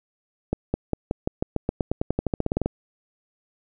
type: accelerating click train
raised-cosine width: 2 ms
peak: -9 dBFS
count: 21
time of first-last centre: 0.53-2.66 s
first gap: 210 ms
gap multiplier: 0.92
effects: none